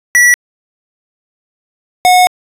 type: tone pair in turn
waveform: square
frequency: 1946 / 728.9 Hz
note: B6 / F#5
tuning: -26 / -26 cents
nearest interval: octave + perfect fourth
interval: 1700 cents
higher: first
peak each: -5 dBFS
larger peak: neither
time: 0.15-0.34 / 2.05-2.27 s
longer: second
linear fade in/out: 0 ms
effects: resampled to 32000 Hz

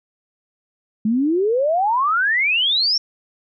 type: exponential sweep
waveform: sine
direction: up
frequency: 207.7 to 5588 Hz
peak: -15 dBFS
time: 1.05-2.98 s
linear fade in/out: 5 ms
effects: none

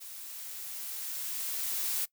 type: noise with level ramp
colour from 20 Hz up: blue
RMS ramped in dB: -45 to -31 dBFS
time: 0-2.06 s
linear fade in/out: 20 ms
effects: noise-tail reverb RT60 0.1 s tail -21 dB re dry

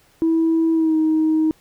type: tone with pitch glide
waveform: sine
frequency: 326.1 to 314.6 Hz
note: E4 to D#4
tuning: -19 to +19 cents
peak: -13 dBFS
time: 0.22-1.51 s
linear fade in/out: 0 ms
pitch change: -62 cents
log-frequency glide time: 0.73-0.96 s
effects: tanh soft clip ceiling -11 dBFS + pink hiss -56 dBFS RMS until 1.6 s

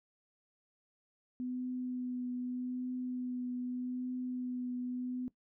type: tone with vibrato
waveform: sine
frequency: 250.2 Hz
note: B3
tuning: 23 cents sharp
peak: -35 dBFS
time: 1.4-5.28 s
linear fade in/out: 0 ms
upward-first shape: triangle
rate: 0.82 Hz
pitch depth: 17 cents each way
effects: noise-tail reverb RT60 0.1 s tail -18 dB re dry

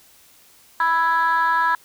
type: chord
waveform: sine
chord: E major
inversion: second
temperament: equal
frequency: 987.8 / 1318.5 / 1661.2 Hz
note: B5 / E6 / G#6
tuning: 0 / 0 / 0 cents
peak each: -17 / -22 / -20 dBFS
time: 0.8-1.75 s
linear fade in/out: 2 ms
effects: tanh soft clip ceiling -11 dBFS + white hiss -52 dBFS RMS until 1.84 s

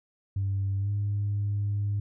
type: tone with pitch glide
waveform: sine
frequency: 98 to 102.1 Hz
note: G2 to G#2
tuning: 0 to -29 cents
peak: -24 dBFS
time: 0.36-2 s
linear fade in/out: 5 ms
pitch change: +71 cents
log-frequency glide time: 0.79-0.9 s
effects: tanh soft clip ceiling -22 dBFS

